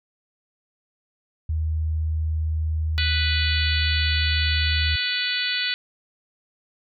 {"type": "tone", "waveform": "sine", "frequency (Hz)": 78.8, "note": "D#2", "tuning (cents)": 23, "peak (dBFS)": -21, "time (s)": [1.49, 4.96], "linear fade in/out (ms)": 5}
{"type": "harmonic tone", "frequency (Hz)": 493.9, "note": "B4", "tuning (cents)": 0, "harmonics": [3, 4, 5, 6, 7, 8, 9], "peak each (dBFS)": [-30, -30, -30, -30, -30, -30, -30], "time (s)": [2.98, 5.74], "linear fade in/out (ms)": 0}
{"effects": []}